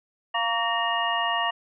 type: tone cluster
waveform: sine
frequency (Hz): 694 / 932 / 1137 / 1847 / 2844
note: F5 / A#5 / C#6 / A#6 / F7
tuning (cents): -11 / -1 / +44 / -16 / +31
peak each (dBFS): -29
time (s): 0.34-1.51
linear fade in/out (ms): 10
effects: none